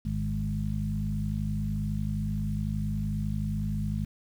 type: harmonic tone with a mistuned harmonic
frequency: 51.91 Hz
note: G#1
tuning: in tune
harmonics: 1 / 2 / 3 / 4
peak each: -33 / -33 / -33 / -33 dBFS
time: 0.05-4.05 s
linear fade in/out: 5 ms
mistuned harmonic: 3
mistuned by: -17 cents
effects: 9-bit